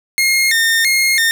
sawtooth tone with vibrato, 1975.5 Hz, B6, in tune, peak -8 dBFS, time 0.18-1.31 s, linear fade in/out 0 ms, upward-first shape square, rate 1.5 Hz, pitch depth 140 cents each way, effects none

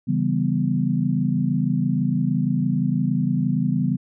sine chord, C# half-diminished seventh, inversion none, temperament equal, 138.59 / 164.81 / 196 / 246.9 Hz, C#3 / E3 / G3 / B3, 0 / 0 / 0 / 0 cents, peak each -24 dBFS, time 0.07-3.97 s, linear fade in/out 20 ms, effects none

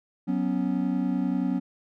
triangle chord, F# suspended fourth, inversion none, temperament equal, 185 / 246.9 / 277.2 Hz, F#3 / B3 / C#4, 0 / 0 / 0 cents, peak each -26 dBFS, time 0.27-1.6 s, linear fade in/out 20 ms, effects none

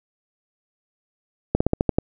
slowing click train, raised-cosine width 2 ms, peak -4 dBFS, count 7, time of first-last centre 1.55-1.985 s, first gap 55 ms, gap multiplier 1.11, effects none

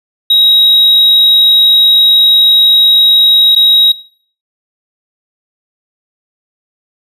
triangle tone with dropouts, 3813 Hz, A#7, 38 cents sharp, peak -3 dBFS, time 0.3-3.92 s, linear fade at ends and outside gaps 5 ms, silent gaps 3.551-3.561 s, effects noise-tail reverb RT60 0.5 s tail -19 dB re dry + resampled to 32000 Hz

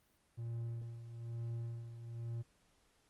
triangle tone with tremolo, 116.54 Hz, A#2, in tune, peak -36 dBFS, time 0.37-2.43 s, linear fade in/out 20 ms, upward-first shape sine, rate 1.1 Hz, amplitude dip 65%, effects pink hiss -73 dBFS RMS until 3.09 s + Opus 32 kbps

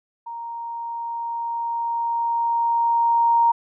sine tone with level ramp, 932.3 Hz, A#5, in tune, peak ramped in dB -30 to -13 dBFS, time 0.26-3.52 s, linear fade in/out 10 ms, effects none

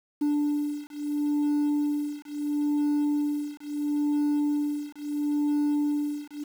sine beating tone pair, 293.3 / 294.04 Hz, D4 / D4, -2 / +2 cents, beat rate 0.74 Hz, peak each -25 dBFS, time 0.21-6.44 s, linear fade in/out 10 ms, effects tanh soft clip ceiling -21 dBFS + 8-bit

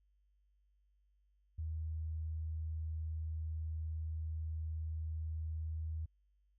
sine tone, 79.4 Hz, D#2, 36 cents sharp, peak -37 dBFS, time 1.58-6.06 s, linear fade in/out 10 ms, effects added 50 Hz sine -70 dBFS peak until 6.58 s

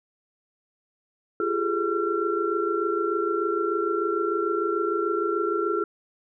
sine tone cluster, 343 / 399.5 / 426.2 / 1360 Hz, F4 / G4 / G#4 / F6, -31 / +33 / +45 / -46 cents, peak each -28 dBFS, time 1.4-5.84 s, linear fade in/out 2 ms, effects none

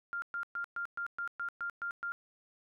sine tone bursts, 1396.9 Hz, F6, in tune, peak -34 dBFS, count 10, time 0.13-2.12 s, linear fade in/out 0 ms, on 91 ms, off 120 ms, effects none

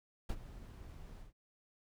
brown noise with ADSR envelope, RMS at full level -34 dBFS, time 0.29-1.33 s, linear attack 7 ms, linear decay 54 ms, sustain -16 dB, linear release 130 ms, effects none

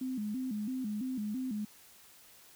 sine tone with vibrato, 233.1 Hz, A#3, in tune, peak -33 dBFS, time 0.01-1.65 s, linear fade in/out 5 ms, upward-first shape square, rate 3 Hz, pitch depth 180 cents each way, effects white hiss -58 dBFS RMS until 2.55 s

